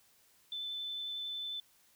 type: tone with vibrato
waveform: sine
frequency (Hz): 3520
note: A7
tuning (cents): 0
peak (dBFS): -37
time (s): 0.52-1.6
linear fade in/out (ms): 2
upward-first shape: triangle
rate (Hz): 11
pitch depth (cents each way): 9
effects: white hiss -67 dBFS RMS until 1.95 s